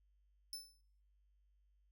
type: tone with exponential decay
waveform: sawtooth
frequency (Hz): 5274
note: E8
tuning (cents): 0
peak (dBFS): -38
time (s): 0.53-0.81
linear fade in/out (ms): 1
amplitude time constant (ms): 59
effects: noise-tail reverb RT60 0.7 s tail -26 dB re dry + added 50 Hz sine -70 dBFS peak until 1.91 s